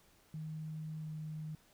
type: tone with pitch glide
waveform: sine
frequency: 156.3 to 155.13 Hz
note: D#3 to D#3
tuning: +8 to -5 cents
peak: -40 dBFS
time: 0.34-1.55 s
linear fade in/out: 2 ms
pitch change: -13 cents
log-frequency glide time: 0.98-1.09 s
effects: pink hiss -67 dBFS RMS until 1.73 s